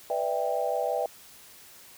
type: chord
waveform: sine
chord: E minor seventh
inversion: second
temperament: just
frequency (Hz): 494.4 / 593.3 / 659.3 / 791.1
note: B4 / D5 / E5 / G5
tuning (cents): +2 / +18 / 0 / +16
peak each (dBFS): -31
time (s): 0.1-1.06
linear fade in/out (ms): 2
effects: white hiss -51 dBFS RMS until 1.97 s